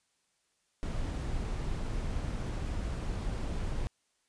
brown noise, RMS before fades -34 dBFS, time 0.83-3.87 s, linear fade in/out 0 ms, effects white hiss -75 dBFS RMS until 4.28 s + resampled to 22050 Hz

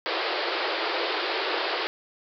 pink band-pass noise, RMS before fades -28 dBFS, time 0.06-1.87 s, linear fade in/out 0 ms, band 330 to 4900 Hz, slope 96 dB/octave, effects none

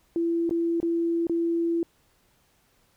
sine tone with dropouts, 336.2 Hz, E4, 34 cents sharp, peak -22 dBFS, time 0.16-1.83 s, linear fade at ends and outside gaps 1 ms, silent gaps 0.494-0.509 / 0.802-0.829 / 1.269-1.296 s, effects pink hiss -65 dBFS RMS until 2.96 s

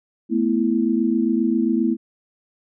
sine chord, A suspended second, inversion none, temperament just, 220 / 247.5 / 330 Hz, A3 / B3 / E4, 0 / +4 / +2 cents, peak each -21 / -21 / -21 dBFS, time 0.29-1.97 s, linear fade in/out 50 ms, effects none

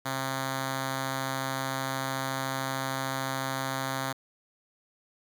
5% pulse tone with notch filter, 133.5 Hz, C3, 35 cents sharp, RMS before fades -32 dBFS, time 0.05-4.13 s, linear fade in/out 10 ms, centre 430 Hz, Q 2, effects 10-bit

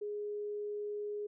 sine tone, 415.3 Hz, G#4, in tune, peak -36 dBFS, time 0.01-1.27 s, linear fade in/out 10 ms, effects none

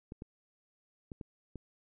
clicks, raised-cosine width 3 ms, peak -30 dBFS, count 5, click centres 0.121 / 0.221 / 1.118 / 1.212 / 1.557 s, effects none

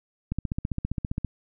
click train, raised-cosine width 5 ms, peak -15 dBFS, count 15, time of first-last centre 0.32-1.247 s, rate 15.1 Hz, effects none

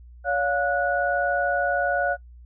sine tone cluster, 566 / 707 / 1467 Hz, C#5 / F5 / F#6, +36 / +21 / -15 cents, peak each -25 dBFS, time 0.24-2.17 s, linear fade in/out 50 ms, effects noise-tail reverb RT60 0.1 s tail -20 dB re dry + added 60 Hz sine -43 dBFS peak until 2.45 s

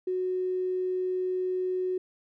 triangle tone with tanh clipping, 368.4 Hz, F#4, 7 cents flat, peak -26 dBFS, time 0.07-1.98 s, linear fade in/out 5 ms, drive 3 dB, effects none

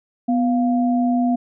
sine tone pair together, 247 / 698.5 Hz, B3 / F5, 0 / 0 cents, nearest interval octave + tritone, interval 1800 cents, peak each -16 / -23 dBFS, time 0.28-1.36 s, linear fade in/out 10 ms, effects none

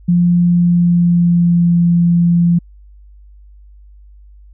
sine tone with pitch glide, 174.61 to 171.91 Hz, F3 to F3, 0 to -27 cents, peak -8 dBFS, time 0.08-2.59 s, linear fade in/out 10 ms, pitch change -27 cents, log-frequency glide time 0.37-1.77 s, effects added 50 Hz sine -38 dBFS peak until 4.53 s

